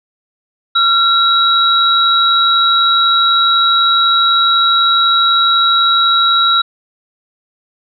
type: tone pair together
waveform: sine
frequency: 1366 / 3864 Hz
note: F6 / B7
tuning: -39 / -39 cents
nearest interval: octave + tritone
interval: 1800 cents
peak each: -11 dBFS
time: 0.75-6.62 s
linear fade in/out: 10 ms
effects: none